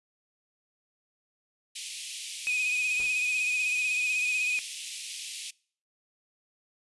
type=high-pass noise; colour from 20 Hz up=pink; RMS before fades=-38 dBFS; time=1.75-5.51 s; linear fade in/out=10 ms; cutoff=2400 Hz; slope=48 dB/octave
type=tone with vibrato; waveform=triangle; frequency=2500 Hz; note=D#7; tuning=8 cents sharp; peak=-24 dBFS; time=2.47-4.59 s; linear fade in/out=0 ms; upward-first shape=sine; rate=16 Hz; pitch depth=35 cents each way
type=noise with exponential decay; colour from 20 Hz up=pink; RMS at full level=-44 dBFS; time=2.99-3.24 s; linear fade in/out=5 ms; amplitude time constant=53 ms
effects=noise-tail reverb RT60 0.5 s tail -24 dB re dry + resampled to 24000 Hz